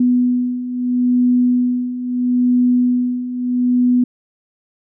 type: beating tone pair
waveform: sine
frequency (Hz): 246.9 / 247.66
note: B3 / B3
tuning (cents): 0 / +5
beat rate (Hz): 0.76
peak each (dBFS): -19 / -14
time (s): 0-4.04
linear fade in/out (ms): 5
effects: none